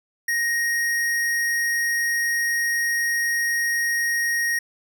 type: tone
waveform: square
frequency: 1872 Hz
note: A#6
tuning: 7 cents sharp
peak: -21 dBFS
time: 0.28-4.59 s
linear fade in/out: 5 ms
effects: none